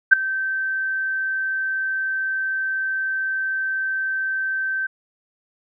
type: tone with ADSR envelope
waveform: sine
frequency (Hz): 1551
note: G6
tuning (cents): -19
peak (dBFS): -3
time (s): 0.11-4.87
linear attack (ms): 21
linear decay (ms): 7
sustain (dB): -18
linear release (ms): 10
effects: none